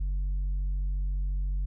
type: tone with tanh clipping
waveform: triangle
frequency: 47.14 Hz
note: F#1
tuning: 33 cents sharp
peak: -27 dBFS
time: 0-1.66 s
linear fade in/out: 10 ms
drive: 8 dB
effects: none